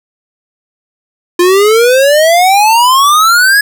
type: exponential sweep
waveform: square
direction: up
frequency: 346.2 to 1699 Hz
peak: -5 dBFS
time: 1.39-3.61 s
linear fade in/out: 5 ms
effects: none